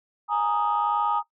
sine chord, Ab suspended second, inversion none, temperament equal, 830.6 / 932.3 / 1244.5 Hz, Ab5 / Bb5 / Eb6, 0 / 0 / 0 cents, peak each -25 dBFS, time 0.28-1.23 s, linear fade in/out 50 ms, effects noise-tail reverb RT60 0.1 s tail -17 dB re dry + tanh soft clip ceiling -14 dBFS

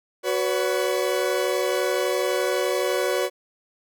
40% pulse chord, F# suspended fourth, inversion none, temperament equal with one note detuned, 370 / 493.9 / 565.7 Hz, F#4 / B4 / C#5, 0 / 0 / +35 cents, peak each -25 dBFS, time 0.23-3.3 s, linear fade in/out 50 ms, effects none

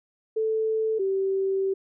sine tone pair in turn, 440 / 386.3 Hz, A4 / G4, 0 / -25 cents, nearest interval major second, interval 225 cents, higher first, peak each -22 dBFS, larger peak neither, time 0.36-0.99 / 0.99-1.74 s, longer second, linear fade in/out 10 ms, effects none

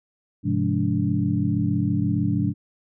sine tone cluster, 102.6 / 128.9 / 171 / 206.1 / 289 Hz, G#2 / C3 / F3 / G#3 / D4, -21 / -26 / -36 / -13 / -28 cents, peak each -26 dBFS, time 0.43-2.54 s, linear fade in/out 50 ms, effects none

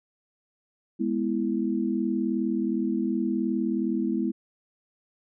sine chord, E major, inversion first, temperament equal, 207.7 / 246.9 / 329.6 Hz, G#3 / B3 / E4, 0 / 0 / 0 cents, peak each -28 dBFS, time 0.99-4.32 s, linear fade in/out 20 ms, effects none

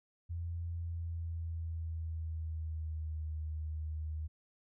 sine tone with pitch glide, 84.8 to 77.76 Hz, E2 to D#2, +50 to 0 cents, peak -36 dBFS, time 0.29-4.28 s, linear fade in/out 20 ms, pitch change -150 cents, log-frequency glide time 0.72-3.3 s, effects none

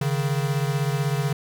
square beating tone pair, 138.59 / 154.59 Hz, C#3 / D#3, 0 / -11 cents, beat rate 16 Hz, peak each -24 / -27 dBFS, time 0.01-1.33 s, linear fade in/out 5 ms, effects none

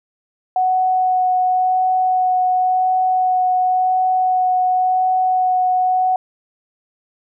sine tone with vibrato, 740 Hz, F#5, in tune, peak -13 dBFS, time 0.56-6.16 s, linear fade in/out 2 ms, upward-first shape sine, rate 0.93 Hz, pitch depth 9 cents each way, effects none

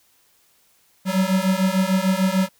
square beating tone pair, 185.6 / 192.3 Hz, F#3 / G3, +6 / -33 cents, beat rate 6.7 Hz, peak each -21 dBFS, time 1.05-2.49 s, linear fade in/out 50 ms, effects white hiss -60 dBFS RMS until 2.59 s

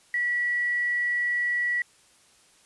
sine tone with quantisation, 1940 Hz, B6, 31 cents flat, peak -23 dBFS, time 0.14-1.82 s, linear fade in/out 2 ms, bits 8, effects white hiss -59 dBFS RMS until 2.65 s + resampled to 24000 Hz

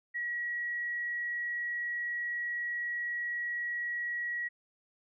sine tone, 1916 Hz, A#6, 47 cents sharp, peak -32 dBFS, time 0.14-4.49 s, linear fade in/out 20 ms, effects none

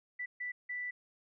sine tone bursts at uneven times, 1975.5 Hz, B6, in tune, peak -36 dBFS, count 3, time 0.19-0.26 / 0.4-0.52 / 0.69-0.91 s, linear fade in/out 10 ms, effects none

